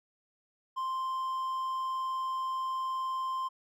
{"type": "tone", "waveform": "triangle", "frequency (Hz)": 1046.5, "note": "C6", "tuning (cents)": 0, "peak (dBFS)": -29, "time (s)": [0.76, 3.49], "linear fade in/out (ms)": 20, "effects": []}